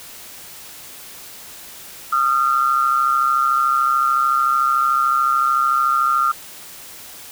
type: tone pair together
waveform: sine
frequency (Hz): 1228 / 1361.6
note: D#6 / F6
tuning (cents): -23 / -44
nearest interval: major second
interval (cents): 179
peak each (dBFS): -17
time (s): 2.12-6.32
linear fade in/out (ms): 10
effects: white hiss -38 dBFS RMS until 7.31 s